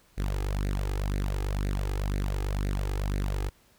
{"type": "tone with flanger", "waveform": "sawtooth", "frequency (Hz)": 49, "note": "G1", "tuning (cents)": 0, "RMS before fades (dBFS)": -29, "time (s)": [0.17, 3.5], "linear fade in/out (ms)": 20, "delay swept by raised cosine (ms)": [0.46, 2.46], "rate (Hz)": 2, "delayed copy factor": 0.75, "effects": ["pink hiss -62 dBFS RMS until 3.78 s"]}